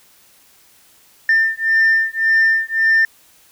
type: beating tone pair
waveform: sine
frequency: 1795 / 1796.8 Hz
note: A6 / A6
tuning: +34 / +36 cents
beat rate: 1.8 Hz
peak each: -14 dBFS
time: 1.29-3.05 s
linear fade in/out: 2 ms
effects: tanh soft clip ceiling -8 dBFS + white hiss -51 dBFS RMS until 3.51 s